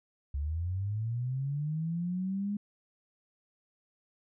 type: linear sweep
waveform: sine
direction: up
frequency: 67.8 to 207.7 Hz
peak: -30 dBFS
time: 0.34-2.57 s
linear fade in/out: 5 ms
effects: none